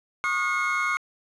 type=tone cluster; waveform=triangle; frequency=1097 / 1227 / 1436 / 2169 Hz; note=C#6 / D#6 / F6 / C#7; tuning=-18 / -25 / +48 / -38 cents; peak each=-29 / -27 / -27 / -25 dBFS; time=0.24-0.97 s; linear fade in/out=0 ms; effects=resampled to 24000 Hz + 8-bit